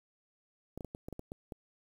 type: clicks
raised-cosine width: 2 ms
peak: -28 dBFS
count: 9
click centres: 0.776 / 0.808 / 0.847 / 0.949 / 1.085 / 1.127 / 1.194 / 1.319 / 1.522 s
effects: 9-bit